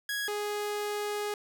sawtooth tone pair in turn, 1661.2 / 415.3 Hz, G#6 / G#4, 0 / 0 cents, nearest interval 2 octaves, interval 2400 cents, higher first, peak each -27 dBFS, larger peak neither, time 0.09-0.28 / 0.28-1.34 s, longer second, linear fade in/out 2 ms, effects none

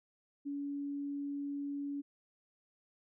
sine tone, 283.8 Hz, C#4, 41 cents sharp, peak -36 dBFS, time 0.45-2.02 s, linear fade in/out 20 ms, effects none

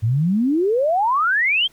sine exponential sweep, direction up, 103.83 to 3280 Hz, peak -15 dBFS, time 0.02-1.68 s, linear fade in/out 20 ms, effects pink hiss -55 dBFS RMS until 1.72 s

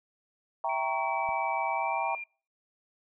sine chord, E diminished seventh, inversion none, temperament equal, 659.3 / 784 / 932.3 / 1108.7 Hz, E5 / G5 / Bb5 / Db6, 0 / 0 / 0 / 0 cents, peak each -34 / -32 / -31 / -37 dBFS, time 0.64-2.15 s, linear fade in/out 2 ms
sine tone with pitch glide, 2303 to 2395 Hz, D7 to D7, -34 to +33 cents, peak -36 dBFS, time 0.69-2.24 s, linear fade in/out 5 ms, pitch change +67 cents, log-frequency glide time 1.73-2.12 s
click, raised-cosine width 5 ms, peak -37 dBFS, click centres 1.29 s
effects noise-tail reverb RT60 0.4 s tail -25 dB re dry

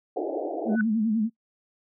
pink band-pass noise, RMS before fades -30 dBFS, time 0.16-0.76 s, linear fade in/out 10 ms, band 290 to 770 Hz, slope 96 dB/octave
sine tone with vibrato, 220 Hz, A3, in tune, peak -21 dBFS, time 0.65-1.3 s, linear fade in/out 50 ms, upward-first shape sine, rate 10 Hz, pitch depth 86 cents each way
sine tone with exponential growth, 1492 Hz, F#6, 14 cents sharp, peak -22 dBFS, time 0.69-0.81 s, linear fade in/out 2 ms, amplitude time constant 25 ms
effects noise-tail reverb RT60 0.1 s tail -24 dB re dry

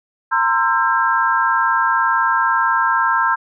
sine tone cluster, 921 / 1041 / 1339 / 1601 Hz, A#5 / C6 / E6 / G6, -21 / -9 / +27 / +36 cents, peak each -19 dBFS, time 0.31-3.36 s, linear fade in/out 20 ms, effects none

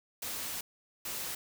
white noise bursts at uneven times, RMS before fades -38 dBFS, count 2, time 0.22-0.61 / 1.05-1.35 s, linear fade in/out 5 ms, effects none

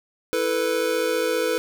square chord, E suspended fourth, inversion none, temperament just, 329.6 / 439.5 / 494.4 Hz, E4 / A4 / B4, 0 / -2 / +2 cents, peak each -30 / -26 / -24 dBFS, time 0.33-1.58 s, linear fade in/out 0 ms, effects none

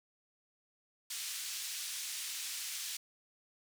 white band-pass noise, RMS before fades -41 dBFS, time 1.1-2.97 s, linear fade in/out 5 ms, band 2500 to 8700 Hz, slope 12 dB/octave, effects none

